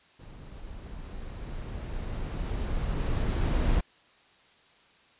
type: noise with level ramp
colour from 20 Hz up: brown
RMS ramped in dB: -45 to -24 dBFS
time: 0.19-3.81 s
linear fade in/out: 10 ms
effects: white hiss -60 dBFS RMS until 5.19 s + resampled to 8000 Hz